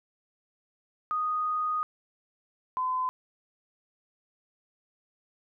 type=tone pair in turn; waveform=sine; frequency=1241 / 1019.9 Hz; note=D#6 / C6; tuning=-5 / -45 cents; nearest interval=minor third; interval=340 cents; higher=first; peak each=-26 dBFS; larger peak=neither; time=1.11-1.83 / 2.77-3.09 s; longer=first; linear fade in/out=0 ms; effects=none